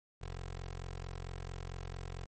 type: tone with notch filter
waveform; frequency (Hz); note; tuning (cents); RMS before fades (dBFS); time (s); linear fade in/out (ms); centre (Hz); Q
15% pulse; 44.46; F1; +32; -43; 0.21-2.26; 10; 210; 1.3
effects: MP3 32 kbps